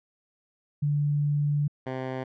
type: tone pair in turn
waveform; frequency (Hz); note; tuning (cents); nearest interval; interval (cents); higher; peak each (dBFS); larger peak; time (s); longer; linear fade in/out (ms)
sine / 10% pulse; 146.1 / 130.16; D3 / C3; -9 / -9; major second; 200; first; -22; neither; 0.82-1.68 / 1.86-2.24; first; 10
effects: low-pass 2000 Hz 12 dB/octave